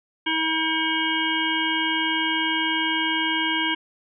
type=harmonic tone; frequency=320 Hz; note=D#4; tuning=49 cents sharp; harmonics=1 / 3 / 5 / 7 / 9 / 10; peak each=-28 / -28 / -28 / -28 / -28 / -28 dBFS; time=0.26-3.75 s; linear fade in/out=10 ms; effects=none